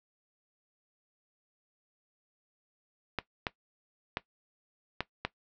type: clicks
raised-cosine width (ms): 0.3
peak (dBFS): -14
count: 5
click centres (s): 3.187 / 3.468 / 4.171 / 5.006 / 5.25
effects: noise-tail reverb RT60 0.1 s tail -17 dB re dry + low-pass 5000 Hz 12 dB/octave